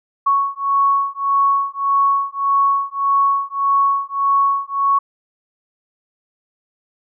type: beating tone pair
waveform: sine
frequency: 1108.7 / 1110.4 Hz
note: C#6 / C#6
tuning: 0 / +3 cents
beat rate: 1.7 Hz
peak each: -17 dBFS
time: 0.26-4.99 s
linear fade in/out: 10 ms
effects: none